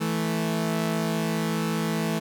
sawtooth tone pair together, 164.1 / 219 Hz, E3 / A3, -8 / -8 cents, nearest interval perfect fourth, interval 500 cents, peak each -23 dBFS, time 0-2.2 s, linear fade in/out 20 ms, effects none

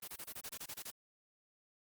white noise bursts, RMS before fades -45 dBFS, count 11, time 0.02-0.909 s, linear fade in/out 10 ms, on 59 ms, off 24 ms, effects Opus 32 kbps

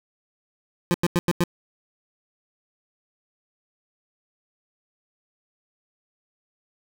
25% pulse tone bursts, 174.1 Hz, F3, 5 cents flat, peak -14 dBFS, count 5, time 0.91-1.438 s, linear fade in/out 0 ms, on 32 ms, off 92 ms, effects none

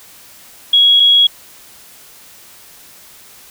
sine tone pair in turn, 3322 / 3322 Hz, G#7 / G#7, 0 / 0 cents, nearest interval unison, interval 0 cents, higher neither, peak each -6 dBFS, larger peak neither, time 0.73-1 / 1-1.27 s, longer neither, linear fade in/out 5 ms, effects white hiss -41 dBFS RMS until 3.5 s

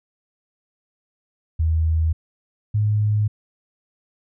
sine tone pair in turn, 80.2 / 105.64 Hz, E2 / G#2, -47 / +30 cents, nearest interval perfect fourth, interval 477 cents, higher second, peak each -16 dBFS, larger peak neither, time 1.59-2.13 / 2.74-3.28 s, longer neither, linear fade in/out 10 ms, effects none

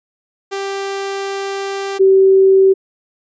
sawtooth / sine tone pair in turn, 393.3 / 384.5 Hz, G4 / G4, +6 / -33 cents, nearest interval unison, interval 39 cents, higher first, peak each -16 / -6 dBFS, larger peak second, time 0.51-1.99 / 1.99-2.74 s, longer first, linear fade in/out 20 ms, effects resampled to 16000 Hz

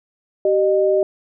sine tone pair together, 385.5 / 612 Hz, G4 / D#5, -29 / -29 cents, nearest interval minor sixth, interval 800 cents, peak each -16 dBFS, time 0.45-1.03 s, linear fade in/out 2 ms, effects none

